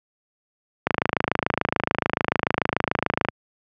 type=click train; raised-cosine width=0.5 ms; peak=-3 dBFS; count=66; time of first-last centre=0.87-3.286 s; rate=26.9 Hz; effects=high-pass 100 Hz 12 dB/octave